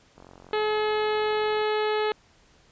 click train, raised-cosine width 1 ms, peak -33 dBFS, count 66, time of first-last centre 0.18-1.615 s, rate 45.3 Hz
harmonic tone, 426.9 Hz, G#4, 48 cents sharp, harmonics 1 / 2 / 3 / 4 / 5 / 6 / 7 / 8 / 9 / 10, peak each -24 / -30 / -34 / -36 / -38 / -40 / -41 / -42 / -43 / -44 dBFS, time 0.53-2.12 s, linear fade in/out 2 ms
effects pink hiss -59 dBFS RMS until 2.71 s + resampled to 16000 Hz

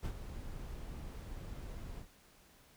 brown noise with ADSR envelope, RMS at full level -36 dBFS, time 0.02-2.08 s, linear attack 33 ms, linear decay 69 ms, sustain -9 dB, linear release 92 ms, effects pink hiss -64 dBFS RMS until 2.76 s

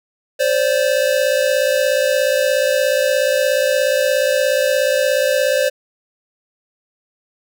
square tone pair together, 523.3 / 580.2 Hz, C5 / D5, 0 / -21 cents, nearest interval major second, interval 179 cents, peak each -17 / -18 dBFS, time 0.39-5.7 s, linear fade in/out 20 ms, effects none

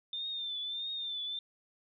sine tone with vibrato, 3585 Hz, A7, 32 cents sharp, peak -35 dBFS, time 0.13-1.39 s, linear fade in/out 2 ms, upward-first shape triangle, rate 1.6 Hz, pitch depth 73 cents each way, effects none

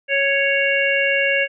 harmonic tone, 554.4 Hz, C#5, in tune, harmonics 1 / 3 / 4 / 5, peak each -21 / -21 / -21 / -21 dBFS, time 0.08-1.48 s, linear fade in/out 50 ms, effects none

